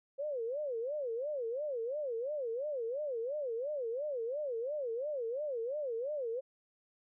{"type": "tone with vibrato", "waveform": "sine", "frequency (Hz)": 523.3, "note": "C5", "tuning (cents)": 0, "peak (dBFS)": -34, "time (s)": [0.18, 6.41], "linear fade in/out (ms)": 20, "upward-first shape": "sine", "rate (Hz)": 2.9, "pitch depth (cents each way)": 260, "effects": []}